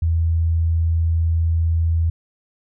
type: tone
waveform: sine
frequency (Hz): 82.41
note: E2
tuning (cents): 0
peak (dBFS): -15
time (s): 0.02-2.1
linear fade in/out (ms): 5
effects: none